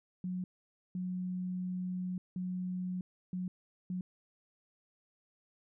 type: tone bursts at uneven times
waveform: sine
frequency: 182.4 Hz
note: F#3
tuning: 24 cents flat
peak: -34 dBFS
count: 5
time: 0.24-0.44 / 0.95-2.18 / 2.36-3.01 / 3.33-3.48 / 3.9-4.01 s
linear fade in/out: 2 ms
effects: none